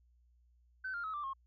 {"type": "tone with pitch steps", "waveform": "sine", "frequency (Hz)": [1526, 1399.3, 1283.2, 1176.7, 1079], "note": ["G6", "F6", "E6", "D6", "C#6"], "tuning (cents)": [-47, 3, -47, 3, -47], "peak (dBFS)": -36, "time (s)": [0.84, 1.335], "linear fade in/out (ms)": 10, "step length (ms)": 99, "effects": ["tanh soft clip ceiling -33 dBFS", "added 60 Hz sine -65 dBFS peak until 1.46 s"]}